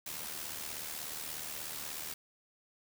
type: noise with amplitude modulation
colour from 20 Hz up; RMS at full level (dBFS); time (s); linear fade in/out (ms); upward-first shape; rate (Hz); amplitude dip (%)
white; -39; 0.06-2.14; 5; sine; 76.6; 55
effects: none